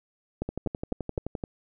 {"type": "two click trains", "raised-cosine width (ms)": 2, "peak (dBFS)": [-18, -15], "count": [12, 4], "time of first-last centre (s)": [[0.49, 1.438], [0.42, 1.178]], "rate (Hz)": [11.6, 3.96], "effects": []}